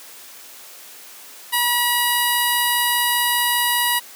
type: tone with notch filter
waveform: 5% pulse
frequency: 965 Hz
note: B5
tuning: 40 cents flat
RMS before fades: -19 dBFS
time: 1.52-4 s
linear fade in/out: 20 ms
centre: 6400 Hz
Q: 0.67
effects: white hiss -41 dBFS RMS until 4.15 s + high-pass 300 Hz 12 dB/octave